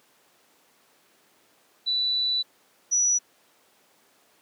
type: tone pair in turn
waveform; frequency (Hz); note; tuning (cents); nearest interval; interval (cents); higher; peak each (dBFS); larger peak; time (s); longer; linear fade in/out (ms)
sine; 3966 / 5883; B7 / F#8; +7 / -11; perfect fifth; 682; second; -22 / -19; second; 1.86-2.43 / 2.91-3.19; first; 20
effects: pink hiss -61 dBFS RMS until 4.41 s + high-pass 300 Hz 12 dB/octave